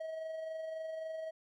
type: tone with amplitude modulation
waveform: triangle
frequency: 640 Hz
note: D#5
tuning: 49 cents sharp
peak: -35 dBFS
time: 0-1.31 s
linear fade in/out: 10 ms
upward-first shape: sine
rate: 23.7 Hz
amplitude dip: 35%
effects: none